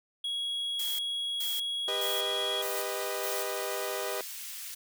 triangle tone, 3322 Hz, G#7, in tune, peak -29 dBFS, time 0.24-2.62 s, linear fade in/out 5 ms
blue noise bursts, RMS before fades -37 dBFS, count 5, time 0.79-3.43 s, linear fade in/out 5 ms, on 200 ms, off 410 ms
sawtooth chord, G augmented, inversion none, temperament equal with one note detuned, 396.8 / 493.9 / 622.3 Hz, G4 / B4 / D#5, +21 / 0 / 0 cents, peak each -33 dBFS, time 1.88-4.21 s, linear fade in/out 2 ms
white high-pass noise, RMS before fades -41 dBFS, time 2.75-4.75 s, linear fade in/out 10 ms, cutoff 2000 Hz, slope 12 dB/octave
effects none

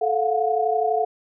sine tone cluster, 437.6 / 696 / 728 Hz, A4 / F5 / F#5, -9 / -6 / -28 cents, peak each -23 dBFS, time 0.01-1.05 s, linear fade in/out 10 ms, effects none

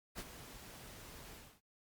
pink noise with ADSR envelope, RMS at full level -43 dBFS, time 0.15-1.61 s, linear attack 40 ms, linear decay 45 ms, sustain -10 dB, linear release 270 ms, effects Opus 48 kbps

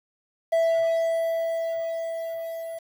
triangle tone with level ramp, 660 Hz, E5, 2 cents sharp, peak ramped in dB -16 to -30 dBFS, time 0.52-2.79 s, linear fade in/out 10 ms, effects 8-bit

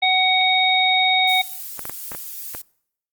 harmonic tone, 747 Hz, F#5, 16 cents sharp, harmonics 1 / 3 / 5, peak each -19 / -19 / -19 dBFS, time 0.02-1.42 s, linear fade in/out 10 ms
violet noise, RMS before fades -32 dBFS, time 1.28-2.62 s, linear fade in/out 10 ms
clicks, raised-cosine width 0.5 ms, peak -17 dBFS, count 6, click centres 1.793 / 1.854 / 1.896 / 2.118 / 2.149 / 2.549 s
effects noise-tail reverb RT60 0.7 s tail -24 dB re dry + Opus 24 kbps

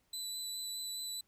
25% pulse tone with vibrato, 3985 Hz, B7, 15 cents sharp, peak -34 dBFS, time 0.13-1.21 s, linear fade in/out 5 ms, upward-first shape sine, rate 4.8 Hz, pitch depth 13 cents each way, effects pink hiss -75 dBFS RMS until 1.27 s

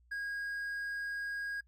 triangle tone, 1637 Hz, G#6, 25 cents flat, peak -34 dBFS, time 0.11-1.61 s, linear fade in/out 10 ms, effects noise-tail reverb RT60 0.1 s tail -23 dB re dry + added 60 Hz sine -63 dBFS peak until 1.67 s

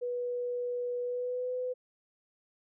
sine tone with pitch glide, 489.1 to 502.9 Hz, B4 to B4, -17 to +31 cents, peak -31 dBFS, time 0.01-1.74 s, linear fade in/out 20 ms, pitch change +48 cents, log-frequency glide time 1.02-1.53 s, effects none

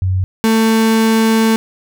sine / 35% pulse tone pair in turn, 93.3 / 223 Hz, F#2 / A3, +15 / +23 cents, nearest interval octave + minor third, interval 1508 cents, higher second, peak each -12 / -8 dBFS, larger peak second, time 0.02-0.24 / 0.44-1.56 s, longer second, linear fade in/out 0 ms, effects none

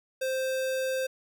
square tone, 523.3 Hz, C5, in tune, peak -28 dBFS, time 0.21-1.07 s, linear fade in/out 10 ms, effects none

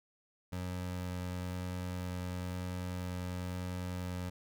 25% pulse tone, 90.1 Hz, F#2, 45 cents flat, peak -33 dBFS, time 0.52-4.3 s, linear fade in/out 10 ms, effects none

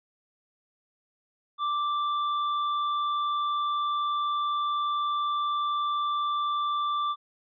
sine tone with tanh clipping, 1174.7 Hz, D6, in tune, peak -27 dBFS, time 1.58-7.16 s, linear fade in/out 50 ms, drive 11 dB, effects resampled to 11025 Hz

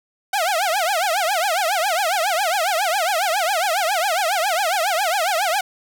sawtooth tone with vibrato, 727 Hz, F#5, 31 cents flat, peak -14 dBFS, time 0.33-5.61 s, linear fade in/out 5 ms, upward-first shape triangle, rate 7.3 Hz, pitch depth 290 cents each way, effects 9-bit

